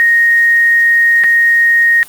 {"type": "tone with dropouts", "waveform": "sine", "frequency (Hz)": 1864.7, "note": "A#6", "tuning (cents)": 0, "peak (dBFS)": -6, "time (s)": [0, 2.03], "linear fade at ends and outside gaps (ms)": 0, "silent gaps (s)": [1.237, 1.242], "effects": ["white hiss -36 dBFS RMS until 2.08 s", "Opus 48 kbps"]}